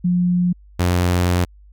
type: tone pair in turn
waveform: sine / sawtooth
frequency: 177.8 / 88.9 Hz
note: F3 / F2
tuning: +31 / +31 cents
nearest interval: octave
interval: 1200 cents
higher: first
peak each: -14 / -11 dBFS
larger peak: second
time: 0.04-0.53 / 0.79-1.45 s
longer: second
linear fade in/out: 10 ms
effects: added 50 Hz sine -43 dBFS peak until 1.72 s